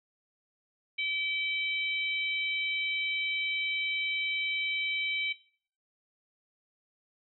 harmonic tone, 770 Hz, G5, 31 cents flat, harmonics 3 / 4 / 5, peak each -30 / -36 / -39 dBFS, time 0.98-5.33 s, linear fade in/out 10 ms, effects noise-tail reverb RT60 0.5 s tail -18 dB re dry

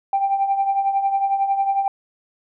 sine tone with tremolo, 787 Hz, G5, 7 cents sharp, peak -13 dBFS, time 0.13-1.88 s, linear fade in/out 2 ms, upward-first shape triangle, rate 11 Hz, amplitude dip 70%, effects tanh soft clip ceiling -11 dBFS

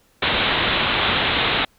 white low-pass noise, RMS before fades -20 dBFS, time 0.22-1.65 s, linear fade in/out 5 ms, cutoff 3900 Hz, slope 96 dB/octave, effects pink hiss -59 dBFS RMS until 1.78 s

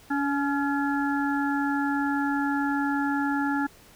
harmonic tone with a mistuned harmonic, 282.9 Hz, C#4, 35 cents sharp, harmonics 1 / 3 / 5 / 6, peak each -25 / -30 / -32 / -33 dBFS, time 0.1-3.67 s, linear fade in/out 10 ms, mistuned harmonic 5, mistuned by -36 cents, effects pink hiss -53 dBFS RMS until 3.95 s

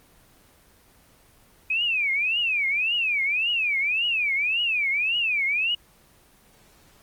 sine tone with vibrato, 2489 Hz, D#7, in tune, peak -21 dBFS, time 1.7-5.75 s, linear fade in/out 5 ms, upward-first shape triangle, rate 1.8 Hz, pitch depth 290 cents each way, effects pink hiss -56 dBFS RMS until 7.02 s + Opus 24 kbps

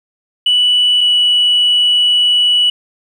sine tone pair in turn, 2960 / 2947 Hz, F#7 / F#7, 0 / -8 cents, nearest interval unison, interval 8 cents, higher first, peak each -7 dBFS, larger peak neither, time 0.46-1.01 / 1.01-2.7 s, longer second, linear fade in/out 5 ms, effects tanh soft clip ceiling -5 dBFS + 8-bit

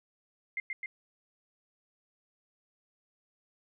sine tone with echo, 2097 Hz, C7, 3 cents sharp, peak -31 dBFS, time 0.57-0.6 s, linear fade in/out 2 ms, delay 130 ms, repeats 2, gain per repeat -2 dB, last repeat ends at 0.86 s, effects none

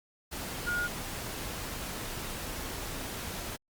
sine tone in noise, 1433 Hz, F6, 44 cents sharp, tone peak -29 dBFS, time 0.66-0.88 s, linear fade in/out 20 ms, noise pink, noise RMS -38 dBFS, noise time 0.31-3.57 s, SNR +6 dB, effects Opus 48 kbps

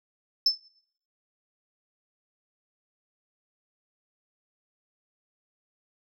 sine tone with exponential decay, 5274 Hz, E8, in tune, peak -13 dBFS, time 0.46-0.58 s, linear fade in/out 5 ms, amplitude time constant 26 ms, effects noise-tail reverb RT60 0.6 s tail -19 dB re dry + tanh soft clip ceiling -15 dBFS

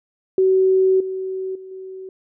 sine tone with level steps, 378 Hz, F#4, 37 cents sharp, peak -12 / -23 / -34 / -31 dBFS, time 0.38-2.09 s, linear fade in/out 2 ms, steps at 1 / 1.55 / 1.71 s, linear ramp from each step 5 ms, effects none

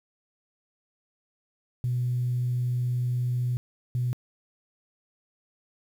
sine tone bursts at uneven times, 123.47 Hz, B2, in tune, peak -23 dBFS, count 2, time 1.84-3.57 / 3.95-4.13 s, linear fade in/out 0 ms, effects tanh soft clip ceiling -19 dBFS + 9-bit

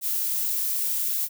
violet noise, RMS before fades -26 dBFS, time 0.01-1.29 s, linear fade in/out 50 ms, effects none

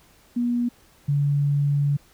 sine tone pair in turn, 240.8 / 143.18 Hz, B3 / D3, -44 / -44 cents, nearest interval major sixth, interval 900 cents, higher first, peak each -20 / -18 dBFS, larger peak second, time 0.36-0.69 / 1.08-1.97 s, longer second, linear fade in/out 10 ms, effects pink hiss -56 dBFS RMS until 2.13 s

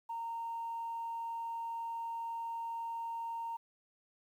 sine tone, 922 Hz, A#5, 19 cents flat, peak -36 dBFS, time 0.09-3.57 s, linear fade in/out 10 ms, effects tanh soft clip ceiling -32 dBFS + 11-bit

